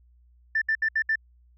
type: tone bursts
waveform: sine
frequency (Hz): 1774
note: A6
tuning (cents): +14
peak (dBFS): -20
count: 5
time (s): 0.55-1.157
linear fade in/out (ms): 5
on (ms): 67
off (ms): 68
effects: tanh soft clip ceiling -16 dBFS + added 60 Hz sine -55 dBFS peak until 1.57 s